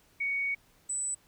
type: tone pair in turn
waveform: sine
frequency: 2234 / 7961 Hz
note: C#7 / B8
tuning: +13 / +13 cents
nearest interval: octave + minor seventh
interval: 2200 cents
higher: second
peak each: -28 / -30 dBFS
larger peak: first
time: 0.2-0.55 / 0.89-1.15 s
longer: first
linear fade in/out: 10 ms
effects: pink hiss -64 dBFS RMS until 1.27 s